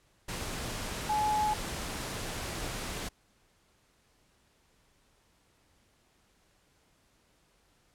sine tone in noise, 849 Hz, G#5, 38 cents sharp, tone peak -26 dBFS, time 1.09-1.54 s, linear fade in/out 10 ms, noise pink, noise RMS -37 dBFS, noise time 0.28-3.09 s, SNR +8 dB, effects pink hiss -68 dBFS RMS until 7.94 s + low-pass 11000 Hz 12 dB/octave

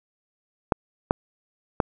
clicks, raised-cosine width 1 ms, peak -4 dBFS, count 3, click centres 0.722 / 1.109 / 1.802 s, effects none

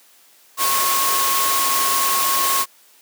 sine tone in noise, 1091 Hz, C#6, 28 cents flat, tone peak -20 dBFS, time 0.57-2.66 s, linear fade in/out 50 ms, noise white, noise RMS -20 dBFS, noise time 0.57-2.66 s, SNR -3 dB, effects white hiss -52 dBFS RMS until 3.01 s + high-pass 300 Hz 12 dB/octave

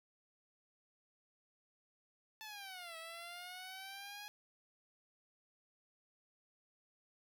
10% pulse linear two-way sweep, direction down then up, 882 to 648 to 834 Hz, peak -39 dBFS, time 2.41-4.28 s, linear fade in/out 0 ms, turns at 2.97 s, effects none

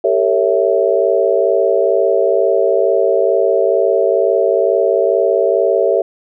sine chord, G diminished seventh, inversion none, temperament equal with one note detuned, 392 / 454.2 / 554.4 / 659.3 Hz, G4 / Bb4 / Db5 / Fb5, 0 / -45 / 0 / 0 cents, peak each -16 dBFS, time 0.04-6.02 s, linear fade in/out 5 ms, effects none

